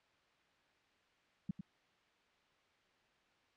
sine tone with echo, 185 Hz, F#3, in tune, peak -33 dBFS, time 1.49-1.51 s, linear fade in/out 5 ms, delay 100 ms, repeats 1, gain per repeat -8 dB, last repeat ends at 1.61 s, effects white hiss -72 dBFS RMS until 3.56 s + low-pass 3000 Hz 12 dB/octave

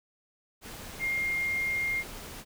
sine tone in noise, 2122 Hz, C7, 24 cents sharp, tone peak -27 dBFS, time 0.99-2.04 s, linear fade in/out 50 ms, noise pink, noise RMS -43 dBFS, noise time 0.61-2.45 s, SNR +13 dB, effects none

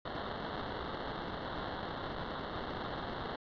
white noise with sample-and-hold, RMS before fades -40 dBFS, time 0.05-3.36 s, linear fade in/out 5 ms, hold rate 2450 Hz, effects resampled to 11025 Hz

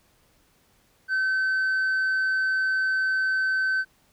sine tone with tanh clipping, 1534 Hz, G6, 38 cents flat, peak -22 dBFS, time 1.08-3.85 s, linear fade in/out 50 ms, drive 2 dB, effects pink hiss -63 dBFS RMS until 4.12 s

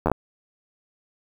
slowing click train, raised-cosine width 1 ms, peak -7 dBFS, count 5, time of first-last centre 0.06-0.117 s, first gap 11 ms, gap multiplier 1.17, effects 7-bit

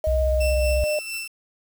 sine tone with pitch glide, 625 to 604.8 Hz, D#5 to D#5, +8 to -49 cents, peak -21 dBFS, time 0.04-0.99 s, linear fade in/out 2 ms, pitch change -57 cents, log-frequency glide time 0.21-0.64 s
sine tone with vibrato, 63.6 Hz, C2, 48 cents flat, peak -20 dBFS, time 0.07-0.84 s, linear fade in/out 0 ms, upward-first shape triangle, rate 16 Hz, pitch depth 140 cents each way
sawtooth tone with tremolo, 2675 Hz, E7, 25 cents sharp, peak -24 dBFS, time 0.4-1.28 s, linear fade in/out 10 ms, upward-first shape sine, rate 4.3 Hz, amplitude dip 45%
effects 7-bit

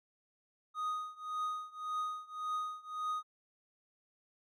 triangle tone with tremolo, 1244.5 Hz, D#6, in tune, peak -30 dBFS, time 0.74-3.23 s, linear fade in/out 50 ms, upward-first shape triangle, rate 1.8 Hz, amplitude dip 95%, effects MP3 64 kbps

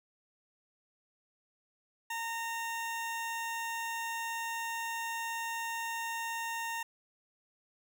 20% pulse tone, 919 Hz, A#5, 25 cents flat, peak -30 dBFS, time 2.1-6.83 s, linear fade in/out 5 ms, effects none

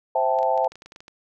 sine chord, A minor seventh, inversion first, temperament equal, 523.3 / 659.3 / 784 / 880 Hz, C5 / E5 / G5 / A5, 0 / 0 / 0 / 0 cents, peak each -24 dBFS, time 0.15-0.68 s, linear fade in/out 5 ms
clicks, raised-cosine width 0.2 ms, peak -26 dBFS, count 12, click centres 0.388 / 0.43 / 0.577 / 0.646 / 0.72 / 0.756 / 0.821 / 0.86 / 0.921 / 0.961 / 1.005 / 1.081 s
effects none

